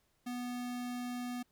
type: tone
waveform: square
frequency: 245.7 Hz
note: B3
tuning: 9 cents flat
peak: -38 dBFS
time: 0.26-1.43 s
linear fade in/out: 10 ms
effects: pink hiss -75 dBFS RMS until 1.51 s